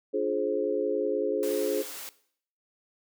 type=chord; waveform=sine; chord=D half-diminished seventh; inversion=none; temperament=just; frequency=293.7 / 352.4 / 422.9 / 528.6 Hz; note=D4 / F4 / Ab4 / C5; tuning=0 / +16 / +31 / +18 cents; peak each=-33 / -32 / -27 / -31 dBFS; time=0.13-1.83 s; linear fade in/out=20 ms
type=high-pass noise; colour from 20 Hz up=white; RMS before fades=-40 dBFS; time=1.43-2.09 s; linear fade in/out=0 ms; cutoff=380 Hz; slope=12 dB/octave
effects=noise-tail reverb RT60 0.6 s tail -18 dB re dry